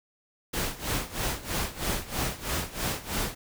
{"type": "noise with tremolo", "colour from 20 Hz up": "pink", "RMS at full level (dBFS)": -28, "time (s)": [0.53, 3.35], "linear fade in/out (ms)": 10, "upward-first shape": "sine", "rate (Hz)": 3.1, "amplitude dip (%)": 85, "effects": []}